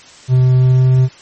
triangle tone with pitch glide, 128 to 129.11 Hz, C3 to C3, -38 to -23 cents, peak -5 dBFS, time 0.28-1.09 s, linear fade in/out 50 ms, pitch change +15 cents, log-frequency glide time 0.58-0.88 s, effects white hiss -40 dBFS RMS until 1.21 s + MP3 32 kbps

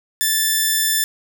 5% pulse tone, 1760 Hz, A6, in tune, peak -5 dBFS, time 0.21-1.04 s, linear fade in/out 0 ms, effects none

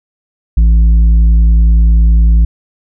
triangle tone with tanh clipping, 55.6 Hz, A1, 19 cents sharp, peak -5 dBFS, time 0.57-2.45 s, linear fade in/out 5 ms, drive 10 dB, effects none

